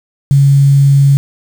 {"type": "tone with quantisation", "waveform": "sine", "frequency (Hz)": 139.3, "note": "C#3", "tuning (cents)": 9, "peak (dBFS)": -4, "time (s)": [0.31, 1.17], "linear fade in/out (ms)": 0, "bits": 5, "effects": []}